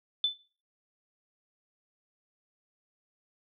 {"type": "tone with exponential decay", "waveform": "sine", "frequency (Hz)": 3510, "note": "A7", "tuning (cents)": -5, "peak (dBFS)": -20, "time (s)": [0.24, 0.39], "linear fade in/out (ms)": 2, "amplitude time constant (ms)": 31, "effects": ["noise-tail reverb RT60 0.4 s tail -17 dB re dry"]}